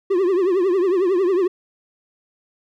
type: tone with vibrato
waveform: triangle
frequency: 370 Hz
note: F#4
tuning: in tune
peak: -13 dBFS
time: 0.1-1.48 s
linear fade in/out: 10 ms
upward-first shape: triangle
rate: 11 Hz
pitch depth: 160 cents each way
effects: none